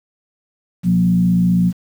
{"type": "tone with frequency modulation", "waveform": "sine", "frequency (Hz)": 179.3, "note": "F3", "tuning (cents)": 46, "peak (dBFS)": -11, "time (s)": [0.83, 1.73], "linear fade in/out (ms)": 50, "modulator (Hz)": 55.3, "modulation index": 0.62, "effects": ["7-bit"]}